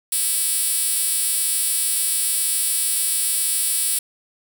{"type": "tone with high-pass filter", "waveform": "5% pulse", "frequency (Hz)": 327, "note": "E4", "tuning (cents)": -14, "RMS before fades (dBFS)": -21, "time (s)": [0.12, 3.99], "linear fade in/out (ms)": 5, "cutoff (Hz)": 9100, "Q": 1.1, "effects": []}